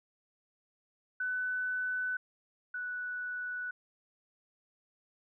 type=tone pair in turn; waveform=sine; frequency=1500 / 1480.2 Hz; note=F#6 / F#6; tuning=+23 / 0 cents; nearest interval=unison; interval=23 cents; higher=first; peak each=-31 / -35 dBFS; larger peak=first; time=1.2-2.17 / 2.74-3.71 s; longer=neither; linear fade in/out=5 ms; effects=none